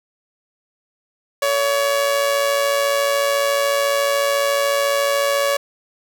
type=tone with amplitude modulation; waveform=sawtooth; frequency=564 Hz; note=C#5; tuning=30 cents sharp; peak=-10 dBFS; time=1.42-5.57 s; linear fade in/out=5 ms; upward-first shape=sine; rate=114 Hz; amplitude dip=50%; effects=none